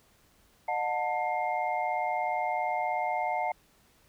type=tone cluster; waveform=sine; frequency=609 / 726 / 890 / 2119 Hz; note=D#5 / F#5 / A5 / C7; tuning=-37 / -33 / +20 / +21 cents; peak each=-36 / -30 / -32 / -37 dBFS; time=0.68-3.52 s; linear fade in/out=5 ms; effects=pink hiss -64 dBFS RMS until 4.08 s